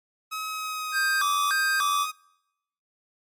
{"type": "tone with pitch glide", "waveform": "sawtooth", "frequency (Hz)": [1276, 1250.5], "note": ["D#6", "D#6"], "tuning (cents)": [43, 8], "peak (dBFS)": -26, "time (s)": [0.31, 2.12], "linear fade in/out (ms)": 20, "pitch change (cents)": -35, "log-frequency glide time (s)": [0.5, 1.03]}
{"type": "tone with vibrato", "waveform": "square", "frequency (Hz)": 1356, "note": "E6", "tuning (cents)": 49, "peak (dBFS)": -23, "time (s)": [0.92, 2.07], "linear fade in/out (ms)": 50, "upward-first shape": "square", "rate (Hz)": 1.7, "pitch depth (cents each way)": 270}
{"effects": ["noise-tail reverb RT60 0.8 s tail -23 dB re dry", "MP3 64 kbps"]}